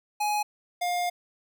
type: tone pair in turn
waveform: square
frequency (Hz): 837 / 707.9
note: G#5 / F5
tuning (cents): +13 / +23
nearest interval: minor third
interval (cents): 290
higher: first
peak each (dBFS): -25 / -26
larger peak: first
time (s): 0.2-0.43 / 0.81-1.1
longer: second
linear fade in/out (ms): 10
effects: none